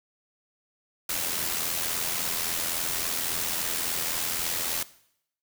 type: noise with amplitude modulation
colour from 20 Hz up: white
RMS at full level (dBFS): -27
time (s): 1.09-4.83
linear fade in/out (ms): 5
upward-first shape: sine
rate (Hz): 83.6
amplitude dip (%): 50
effects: noise-tail reverb RT60 0.7 s tail -18 dB re dry